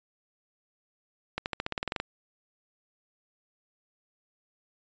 accelerating click train, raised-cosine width 0.3 ms, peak -14 dBFS, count 12, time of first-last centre 1.38-2.001 s, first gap 79 ms, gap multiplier 0.93, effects resampled to 16000 Hz

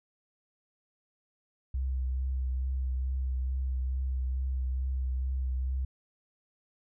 sine tone with vibrato, 64.7 Hz, C2, 19 cents flat, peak -28 dBFS, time 1.74-5.85 s, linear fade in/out 5 ms, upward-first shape triangle, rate 2.3 Hz, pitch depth 27 cents each way, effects none

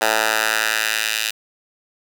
10% pulse tone with high-pass filter sweep, 109.7 Hz, A2, 5 cents flat, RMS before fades -20 dBFS, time 0.01-1.31 s, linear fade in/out 10 ms, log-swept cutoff 830 to 2800 Hz, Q 1.3, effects none

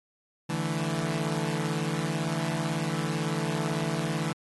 sawtooth chord, D suspended second, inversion none, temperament equal, 146.83 / 164.81 / 220 Hz, D3 / E3 / A3, 0 / 0 / 0 cents, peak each -28 / -26 / -31 dBFS, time 0.49-4.33 s, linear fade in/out 10 ms, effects AAC 32 kbps

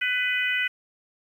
harmonic tone, 498.7 Hz, B4, 17 cents sharp, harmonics 3 / 4 / 5 / 6, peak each -28 / -26 / -28 / -32 dBFS, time 0.01-0.68 s, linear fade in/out 10 ms, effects 9-bit

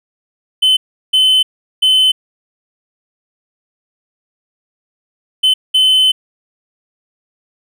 triangle tone bursts at uneven times, 3048 Hz, G7, 49 cents flat, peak -6 dBFS, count 5, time 0.62-0.77 / 1.13-1.43 / 1.82-2.12 / 5.43-5.54 / 5.74-6.12 s, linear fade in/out 10 ms, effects none

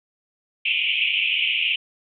white band-pass noise, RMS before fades -22 dBFS, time 0.65-1.76 s, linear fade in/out 5 ms, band 2300 to 3100 Hz, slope 96 dB/octave, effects none

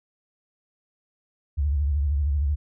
sine tone with vibrato, 72 Hz, D2, 34 cents flat, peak -20 dBFS, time 1.57-2.56 s, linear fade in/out 20 ms, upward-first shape sine, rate 13 Hz, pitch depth 120 cents each way, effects none

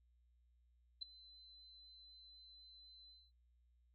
sine tone with ADSR envelope, 4048 Hz, B7, 42 cents sharp, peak -39 dBFS, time 1.01-3.32 s, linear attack 15 ms, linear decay 7 ms, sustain -20 dB, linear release 230 ms, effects added 60 Hz sine -70 dBFS peak until 3.94 s

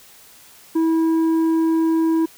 triangle tone with tanh clipping, 324.9 Hz, E4, 25 cents flat, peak -16 dBFS, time 0.75-2.26 s, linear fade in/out 10 ms, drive 10 dB, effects white hiss -47 dBFS RMS until 2.37 s

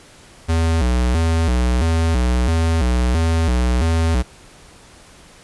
square tone with vibrato, 71 Hz, C#2, 42 cents sharp, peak -15 dBFS, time 0.48-4.23 s, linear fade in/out 20 ms, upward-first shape square, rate 1.5 Hz, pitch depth 250 cents each way, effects pink hiss -45 dBFS RMS until 5.43 s + resampled to 24000 Hz

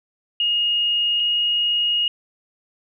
sine tone pair in turn, 2860 / 2871 Hz, F7 / F7, +41 / +47 cents, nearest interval unison, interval 6 cents, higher second, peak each -17 dBFS, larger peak neither, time 0.4-1.2 / 1.2-2.08 s, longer second, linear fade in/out 2 ms, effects none

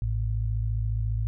sine tone pair together, 54.55 / 109.1 Hz, A1 / A2, -14 / -14 cents, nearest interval octave, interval 1200 cents, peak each -27 dBFS, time 0.02-1.27 s, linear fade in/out 0 ms, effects none

